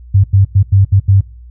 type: tone bursts at uneven times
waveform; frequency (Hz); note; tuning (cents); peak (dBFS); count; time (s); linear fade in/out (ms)
sine; 98; G2; 0; -4; 6; 0.14-0.24 / 0.33-0.45 / 0.55-0.63 / 0.72-0.85 / 0.92-1 / 1.08-1.21; 10
effects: noise-tail reverb RT60 0.4 s tail -24 dB re dry + added 60 Hz sine -32 dBFS peak until 1.5 s